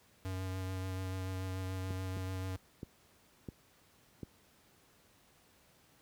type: tone with vibrato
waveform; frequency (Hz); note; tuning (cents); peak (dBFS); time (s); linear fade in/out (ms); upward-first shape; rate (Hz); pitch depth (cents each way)
square; 93.7; F#2; +22; -37; 0.25-2.56; 0; sine; 6.9; 15
type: clicks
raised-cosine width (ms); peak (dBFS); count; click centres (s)
3; -28; 5; 1.907 / 2.17 / 2.831 / 3.487 / 4.232
effects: pink hiss -66 dBFS RMS until 6.01 s + high-pass 60 Hz 12 dB/octave